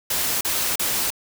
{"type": "noise bursts", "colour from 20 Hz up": "white", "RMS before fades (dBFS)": -23, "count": 3, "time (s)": [0.1, 1.104], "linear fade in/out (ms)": 5, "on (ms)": 310, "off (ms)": 37, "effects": []}